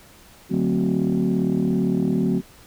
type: tone cluster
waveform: sine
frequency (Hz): 145.4 / 183.2 / 222.9 / 260.6 / 372.6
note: D3 / F#3 / A3 / C4 / F#4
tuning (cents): -17 / -17 / +23 / -7 / +12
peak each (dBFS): -27 / -21 / -23 / -23 / -26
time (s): 0.49-2.42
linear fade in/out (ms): 50
effects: tanh soft clip ceiling -12 dBFS + pink hiss -49 dBFS RMS until 2.66 s